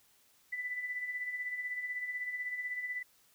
sine tone with tremolo, 1988 Hz, B6, 11 cents sharp, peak -33 dBFS, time 0.52-3.03 s, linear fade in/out 10 ms, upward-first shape sine, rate 16 Hz, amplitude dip 55%, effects white hiss -67 dBFS RMS until 3.34 s

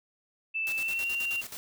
sine tone with pitch glide, 2641 to 2766 Hz, E7 to F7, +3 to -17 cents, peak -28 dBFS, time 0.54-1.42 s, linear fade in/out 20 ms, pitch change +80 cents, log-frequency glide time 0.78-1.09 s
white noise with tremolo, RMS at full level -40 dBFS, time 0.67-1.57 s, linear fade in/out 0 ms, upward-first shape square, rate 9.4 Hz, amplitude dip 70%
effects none

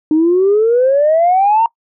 sine exponential sweep, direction up, 303.3 to 932.3 Hz, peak -7 dBFS, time 0.11-1.66 s, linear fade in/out 2 ms, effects noise-tail reverb RT60 0.1 s tail -23 dB re dry + tanh soft clip ceiling -4 dBFS

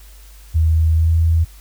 sine tone with pitch glide, 80.3 to 82.08 Hz, E2 to E2, -45 to -7 cents, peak -11 dBFS, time 0.54-1.45 s, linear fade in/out 20 ms, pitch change +38 cents, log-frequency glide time 0.94-1.12 s, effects added 50 Hz sine -39 dBFS peak until 1.6 s + white hiss -48 dBFS RMS until 1.6 s

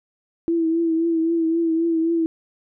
sine tone with vibrato, 329.6 Hz, E4, in tune, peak -17 dBFS, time 0.48-2.26 s, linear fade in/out 0 ms, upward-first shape triangle, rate 3.8 Hz, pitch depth 46 cents each way, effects none

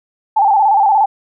sine tone with vibrato, 830.6 Hz, G#5, in tune, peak -8 dBFS, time 0.36-1.06 s, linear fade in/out 10 ms, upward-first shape square, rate 17 Hz, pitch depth 80 cents each way, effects none

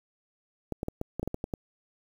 clicks, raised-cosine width 2 ms, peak -18 dBFS, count 10, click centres 0.723 / 0.831 / 0.884 / 1.014 / 1.196 / 1.23 / 1.276 / 1.344 / 1.441 / 1.538 s, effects 8-bit

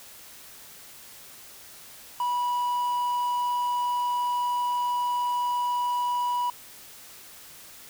triangle tone, 977 Hz, B5, 19 cents flat, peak -22 dBFS, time 2.2-6.5 s, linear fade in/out 2 ms, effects white hiss -47 dBFS RMS until 7.89 s

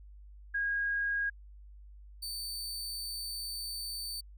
sine / sawtooth tone pair in turn, 1636 / 4558 Hz, G#6 / C#8, -26 / +47 cents, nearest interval octave + tritone, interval 1773 cents, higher second, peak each -29 / -34 dBFS, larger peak first, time 0.54-1.3 / 2.22-4.21 s, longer second, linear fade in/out 10 ms, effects added 50 Hz sine -49 dBFS peak until 4.37 s

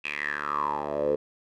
10% pulse tone with band-pass filter sweep, 73.42 Hz, D2, in tune, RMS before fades -29 dBFS, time 0.04-1.16 s, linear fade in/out 10 ms, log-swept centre 2600 to 460 Hz, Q 8.4, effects none

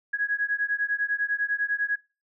sine beating tone pair, 1658 / 1668 Hz, G#6 / G#6, -3 / +7 cents, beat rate 10 Hz, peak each -27 dBFS, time 0.13-1.96 s, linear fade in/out 10 ms, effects noise-tail reverb RT60 0.3 s tail -21 dB re dry

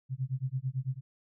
sine tone with tremolo, 130.81 Hz, C3, in tune, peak -27 dBFS, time 0.09-1.01 s, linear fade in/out 50 ms, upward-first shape sine, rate 9 Hz, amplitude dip 100%, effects none

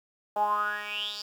10% pulse tone with band-pass filter sweep, 207.7 Hz, G#3, in tune, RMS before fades -30 dBFS, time 0.36-1.22 s, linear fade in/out 5 ms, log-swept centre 730 to 4800 Hz, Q 9.7, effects 9-bit

